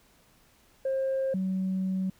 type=tone pair in turn; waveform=sine; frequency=533 / 188.44 Hz; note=C5 / F#3; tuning=+32 / +32 cents; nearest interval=octave + tritone; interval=1800 cents; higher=first; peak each=-24 / -25 dBFS; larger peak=first; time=0.85-1.34 / 1.34-2.1 s; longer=second; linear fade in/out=5 ms; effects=tanh soft clip ceiling -23 dBFS + pink hiss -62 dBFS RMS until 2.19 s